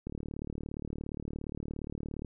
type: click train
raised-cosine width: 3 ms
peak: -25 dBFS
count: 82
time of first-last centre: 0.07-2.247 s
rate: 37.2 Hz
effects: none